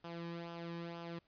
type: tone with flanger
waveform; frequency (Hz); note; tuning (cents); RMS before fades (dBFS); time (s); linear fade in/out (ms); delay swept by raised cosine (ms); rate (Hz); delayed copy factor
sawtooth; 169.4; E3; +48; -45; 0.04-1.19; 5; 0.47 to 1.47; 2.1; -0.6
effects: pink hiss -75 dBFS RMS until 1.27 s + resampled to 11025 Hz